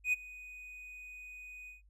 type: tone with ADSR envelope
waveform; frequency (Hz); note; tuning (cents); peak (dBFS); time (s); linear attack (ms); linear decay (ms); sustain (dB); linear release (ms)
triangle; 2489; D#7; 0; -24; 0.04-1.82; 88; 21; -21; 140
effects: noise-tail reverb RT60 0.1 s tail -24 dB re dry + added 50 Hz sine -60 dBFS peak until 1.89 s